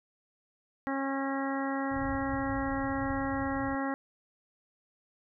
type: harmonic tone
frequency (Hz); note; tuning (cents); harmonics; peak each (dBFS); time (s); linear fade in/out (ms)
272.4; C#4; -30; 1 / 2 / 3 / 4 / 5 / 6 / 7; -32 / -38 / -37 / -40 / -42 / -43 / -41; 0.87-3.94; 0
type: low-pass noise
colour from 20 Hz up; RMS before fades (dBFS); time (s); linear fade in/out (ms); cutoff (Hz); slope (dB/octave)
white; -41; 1.91-3.75; 5; 130; 96
effects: none